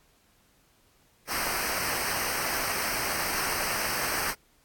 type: noise with comb filter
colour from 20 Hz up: pink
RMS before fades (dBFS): -30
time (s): 1.27-4.35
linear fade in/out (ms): 50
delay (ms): 0.28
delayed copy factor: -0.8
effects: pink hiss -64 dBFS RMS until 4.64 s + AAC 64 kbps